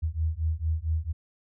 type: beating tone pair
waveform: sine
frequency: 77.78 / 82.18 Hz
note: D#2 / E2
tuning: 0 / -5 cents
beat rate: 4.4 Hz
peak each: -28 dBFS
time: 0.02-1.13 s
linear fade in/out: 20 ms
effects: none